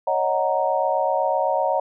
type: chord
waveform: sine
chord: D# minor seventh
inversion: third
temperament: equal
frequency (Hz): 554.4 / 622.3 / 740 / 932.3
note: C#5 / D#5 / F#5 / A#5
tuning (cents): 0 / 0 / 0 / 0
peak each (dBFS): -24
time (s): 0.07-1.8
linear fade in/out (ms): 5
effects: none